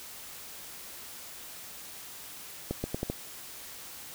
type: accelerating click train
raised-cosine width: 2 ms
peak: -17 dBFS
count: 5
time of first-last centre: 2.71-3.1 s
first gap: 130 ms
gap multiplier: 0.81
effects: white hiss -45 dBFS RMS until 4.14 s